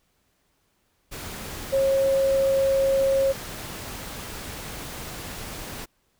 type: tone in noise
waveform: sine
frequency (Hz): 542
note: C#5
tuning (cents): -39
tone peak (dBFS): -18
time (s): 1.72-3.33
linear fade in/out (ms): 20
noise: pink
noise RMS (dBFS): -36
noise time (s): 1.11-5.86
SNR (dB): +15
effects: pink hiss -69 dBFS RMS until 6.19 s